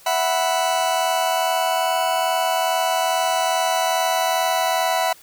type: chord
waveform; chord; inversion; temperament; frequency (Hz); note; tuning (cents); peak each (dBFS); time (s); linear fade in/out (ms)
40% pulse; E suspended second; none; just; 659.3 / 741.7 / 988.9; E5 / F#5 / B5; 0 / +4 / +2; -22 / -21 / -23; 0.06-5.13; 5
effects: white hiss -48 dBFS RMS until 5.22 s